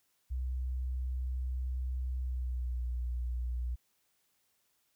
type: tone with pitch glide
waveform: sine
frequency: 63.6 to 60.8 Hz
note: C2 to B1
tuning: -48 to -26 cents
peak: -31 dBFS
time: 0.3-3.76 s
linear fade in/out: 20 ms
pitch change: -78 cents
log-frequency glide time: 2.2-2.85 s
effects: tanh soft clip ceiling -28 dBFS + white hiss -75 dBFS RMS until 4.95 s